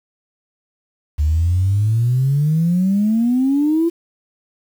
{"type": "exponential sweep", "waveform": "sine", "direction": "up", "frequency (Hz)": [72.7, 342.6], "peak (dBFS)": -12, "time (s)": [1.18, 3.9], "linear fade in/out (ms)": 20, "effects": ["tanh soft clip ceiling -8 dBFS", "7-bit"]}